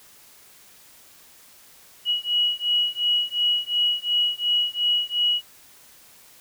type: beating tone pair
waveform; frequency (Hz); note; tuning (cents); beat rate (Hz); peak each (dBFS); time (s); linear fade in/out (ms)
sine; 2913 / 2915.8; F#7 / F#7; -28 / -26; 2.8; -23; 2.05-5.42; 50
effects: white hiss -51 dBFS RMS until 6.4 s